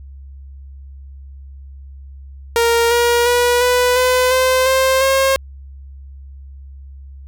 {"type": "tone with pitch steps", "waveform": "sawtooth", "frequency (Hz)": [466.2, 475.7, 485.4, 495.4, 505.5, 515.8, 526.3, 537.1], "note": ["A#4", "A#4", "B4", "B4", "B4", "C5", "C5", "C5"], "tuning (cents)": [0, 35, -30, 5, 40, -25, 10, 45], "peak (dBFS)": -8, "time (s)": [2.56, 5.36], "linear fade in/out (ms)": 0, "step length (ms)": 350, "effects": ["added 68 Hz sine -33 dBFS peak until 7.27 s"]}